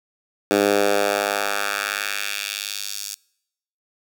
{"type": "tone with high-pass filter sweep", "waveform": "10% pulse", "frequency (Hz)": 101.5, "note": "G#2", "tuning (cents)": -39, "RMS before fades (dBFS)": -23, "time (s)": [0.51, 3.15], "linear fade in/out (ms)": 0, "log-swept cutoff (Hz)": [320, 5900], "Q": 1.3, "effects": ["noise-tail reverb RT60 0.8 s tail -26 dB re dry"]}